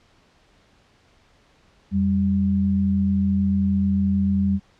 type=tone pair together; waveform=sine; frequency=86.73 / 196 Hz; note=F2 / G3; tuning=-11 / 0 cents; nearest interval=octave + major second; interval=1411 cents; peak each=-24 / -18 dBFS; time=1.91-4.6 s; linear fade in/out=50 ms; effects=pink hiss -58 dBFS RMS until 4.79 s + low-pass 5000 Hz 12 dB/octave